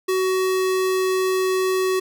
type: tone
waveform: square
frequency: 374.8 Hz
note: F#4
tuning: 22 cents sharp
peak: -19 dBFS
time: 0.08-2 s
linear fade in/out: 10 ms
effects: none